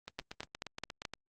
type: two click trains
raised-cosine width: 0.2 ms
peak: -24 / -20 dBFS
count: 10 / 5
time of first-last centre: 0.08-1.136 / 0.19-1.052 s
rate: 8.52 / 4.64 Hz
effects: Opus 24 kbps